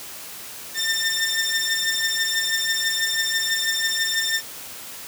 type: beating tone pair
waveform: 15% pulse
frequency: 1800 / 1806.1 Hz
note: A6 / A6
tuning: +39 / +45 cents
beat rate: 6.1 Hz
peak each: -17 / -18 dBFS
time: 0.74-4.42 s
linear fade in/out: 50 ms
effects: white hiss -37 dBFS RMS until 5.07 s + high-pass 80 Hz 12 dB/octave